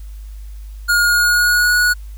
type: tone with pitch glide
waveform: square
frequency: 1430 to 1460 Hz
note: F6 to F#6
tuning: +41 to -24 cents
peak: -12 dBFS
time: 0.88-1.94 s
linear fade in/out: 20 ms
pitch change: +35 cents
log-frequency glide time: 1.04-1.75 s
effects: added 51 Hz sine -29 dBFS peak until 2.17 s + white hiss -52 dBFS RMS until 2.17 s